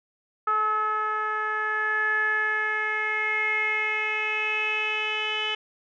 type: tone with low-pass filter sweep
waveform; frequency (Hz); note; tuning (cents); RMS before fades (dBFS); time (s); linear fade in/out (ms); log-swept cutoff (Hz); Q
10% pulse; 429.3; A4; -43; -26; 0.47-5.55; 5; 1300 to 3000; 7.4
effects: none